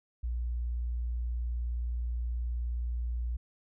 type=tone; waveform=sine; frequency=59.5 Hz; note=A#1; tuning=36 cents sharp; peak=-30 dBFS; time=0.23-3.37 s; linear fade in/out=10 ms; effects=none